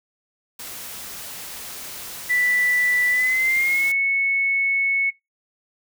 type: noise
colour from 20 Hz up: white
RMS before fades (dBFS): -35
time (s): 0.59-3.92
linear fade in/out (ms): 5
type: tone with pitch glide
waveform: sine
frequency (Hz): 1975.5 to 2205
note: B6 to C#7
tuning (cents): 0 to -10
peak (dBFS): -17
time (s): 2.29-5.11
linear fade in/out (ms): 20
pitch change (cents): +190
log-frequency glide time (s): 3.1-3.89
effects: noise-tail reverb RT60 0.2 s tail -22 dB re dry